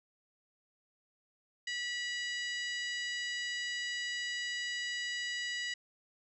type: harmonic tone with a mistuned harmonic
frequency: 973 Hz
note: B5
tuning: 26 cents flat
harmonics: 2 / 3 / 4 / 5 / 6 / 7 / 8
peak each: -37 / -41 / -46 / -45 / -54 / -51 / -52 dBFS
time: 1.67-5.74 s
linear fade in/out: 5 ms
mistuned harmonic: 6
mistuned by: +16 cents
effects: none